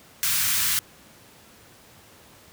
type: band-stop noise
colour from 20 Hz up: white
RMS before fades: -23 dBFS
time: 0.23-0.79 s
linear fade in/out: 0 ms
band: 170 to 1200 Hz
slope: 24 dB/octave
effects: pink hiss -51 dBFS RMS until 2.52 s + high-pass 80 Hz 12 dB/octave